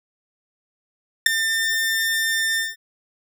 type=tone with ADSR envelope; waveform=sawtooth; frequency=1799 Hz; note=A6; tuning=38 cents sharp; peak=-3 dBFS; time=1.26-2.76 s; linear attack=4 ms; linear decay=9 ms; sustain=-13 dB; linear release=180 ms; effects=none